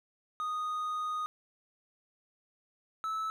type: tone pair in turn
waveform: triangle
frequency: 1240 / 1305.9 Hz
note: D#6 / E6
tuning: -6 / -17 cents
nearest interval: minor second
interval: 89 cents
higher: second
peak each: -30 / -30 dBFS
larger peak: neither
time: 0.4-1.26 / 3.04-3.3 s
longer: first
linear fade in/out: 0 ms
effects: none